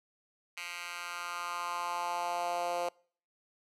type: tone with high-pass filter sweep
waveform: 10% pulse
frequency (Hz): 174.61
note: F3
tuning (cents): 0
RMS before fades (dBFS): -36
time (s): 0.57-2.89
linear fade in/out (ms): 5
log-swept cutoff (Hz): 2000 to 560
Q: 2.9
effects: noise-tail reverb RT60 0.5 s tail -26 dB re dry + low-pass 12000 Hz 12 dB/octave